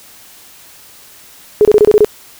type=tone bursts; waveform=sine; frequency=421.1 Hz; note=G#4; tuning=24 cents sharp; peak=-3 dBFS; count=7; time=1.61-2.046 s; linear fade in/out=0 ms; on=40 ms; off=26 ms; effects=white hiss -40 dBFS RMS until 2.39 s